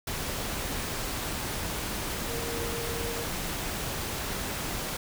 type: tone in noise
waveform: sine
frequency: 466.2 Hz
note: A#4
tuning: in tune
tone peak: -36 dBFS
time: 2.28-3.24 s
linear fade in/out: 5 ms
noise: pink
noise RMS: -33 dBFS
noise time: 0.07-4.97 s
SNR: -6 dB
effects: none